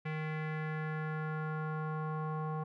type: tone with low-pass filter sweep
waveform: square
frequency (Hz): 155.6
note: D#3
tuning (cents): 0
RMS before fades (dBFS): -37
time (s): 0.05-2.64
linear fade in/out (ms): 10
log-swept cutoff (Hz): 2200 to 1000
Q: 3.2
effects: none